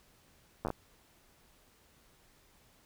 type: slowing click train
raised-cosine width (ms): 1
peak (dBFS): -20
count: 5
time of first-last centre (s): 0.65-0.703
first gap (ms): 9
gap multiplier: 1.27
effects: pink hiss -65 dBFS RMS until 2.85 s